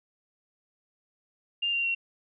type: tone with pitch steps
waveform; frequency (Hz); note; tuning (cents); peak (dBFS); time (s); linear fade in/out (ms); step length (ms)
sine; 2800 / 2769 / 2739; F7 / F7 / F7; +4 / -15 / -34; -25; 1.62-1.95; 10; 110
effects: none